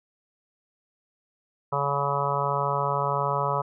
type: harmonic tone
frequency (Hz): 141.4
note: C#3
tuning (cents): +35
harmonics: 1 / 3 / 4 / 5 / 6 / 7 / 8 / 9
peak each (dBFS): -31 / -33 / -31 / -33 / -34 / -28 / -32 / -31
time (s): 1.72-3.62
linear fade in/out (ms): 10
effects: none